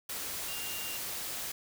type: tone in noise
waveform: sine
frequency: 2794 Hz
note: F7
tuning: in tune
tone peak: -42 dBFS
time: 0.48-0.97 s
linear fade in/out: 5 ms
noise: white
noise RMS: -38 dBFS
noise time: 0.09-1.52 s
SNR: -7 dB
effects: none